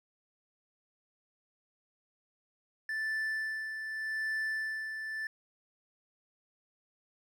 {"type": "tone with tremolo", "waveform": "triangle", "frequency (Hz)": 1760, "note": "A6", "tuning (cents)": 0, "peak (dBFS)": -29, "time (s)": [2.89, 5.27], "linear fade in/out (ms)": 2, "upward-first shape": "sine", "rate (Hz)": 0.84, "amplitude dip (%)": 50, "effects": []}